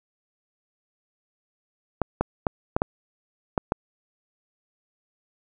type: clicks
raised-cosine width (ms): 1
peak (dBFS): -7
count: 7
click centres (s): 2.017 / 2.21 / 2.468 / 2.765 / 2.819 / 3.578 / 3.721
effects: none